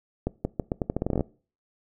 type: accelerating click train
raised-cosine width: 2 ms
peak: -12 dBFS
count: 15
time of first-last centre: 0.27-1.208 s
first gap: 180 ms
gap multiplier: 0.82
effects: noise-tail reverb RT60 0.4 s tail -22 dB re dry